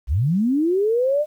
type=linear sweep; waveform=sine; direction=up; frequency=51.91 to 615 Hz; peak=-16 dBFS; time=0.07-1.26 s; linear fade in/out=50 ms; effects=9-bit